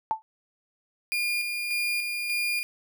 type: tone with exponential decay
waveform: sine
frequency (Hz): 880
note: A5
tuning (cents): 0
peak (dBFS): -18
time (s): 0.11-0.22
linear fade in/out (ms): 0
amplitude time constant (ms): 23
type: tone with tremolo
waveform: 35% pulse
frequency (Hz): 2418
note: D7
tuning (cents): +50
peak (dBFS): -23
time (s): 1.12-2.63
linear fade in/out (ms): 0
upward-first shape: square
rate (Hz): 1.7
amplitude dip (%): 35
effects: none